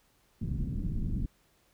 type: low-pass noise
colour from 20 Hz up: pink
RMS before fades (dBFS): -32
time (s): 0.41-1.26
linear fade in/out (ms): 5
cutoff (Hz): 230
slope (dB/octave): 24
effects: pink hiss -68 dBFS RMS until 1.73 s